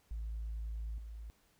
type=tone with level steps; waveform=sine; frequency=54.9 Hz; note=A1; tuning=3 cents flat; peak=-36 / -43 dBFS; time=0.11-1.3 s; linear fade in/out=0 ms; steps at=0.98 s; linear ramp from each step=2 ms; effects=tanh soft clip ceiling -34 dBFS + pink hiss -71 dBFS RMS until 1.59 s